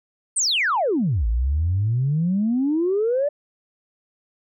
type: exponential two-way sweep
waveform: sine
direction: down then up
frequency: 9150 to 53.1 to 598 Hz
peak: -17 dBFS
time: 0.36-3.29 s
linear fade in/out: 10 ms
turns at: 1.27 s
effects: tanh soft clip ceiling -13 dBFS